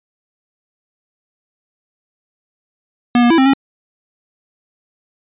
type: tone with pitch steps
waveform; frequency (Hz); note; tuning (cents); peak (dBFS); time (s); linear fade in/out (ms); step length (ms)
square; 242 / 239.3 / 331.2 / 264.6 / 272.7; B3 / A#3 / E4 / C4 / C#4; -35 / +46 / +8 / +20 / -28; -9; 3.15-3.535; 2; 77
effects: resampled to 8000 Hz